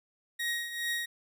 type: tone with tremolo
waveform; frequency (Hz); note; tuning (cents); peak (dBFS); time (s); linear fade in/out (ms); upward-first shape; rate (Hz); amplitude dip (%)
30% pulse; 1885; A#6; +19; -26; 0.39-1.06; 10; triangle; 2.4; 70
effects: none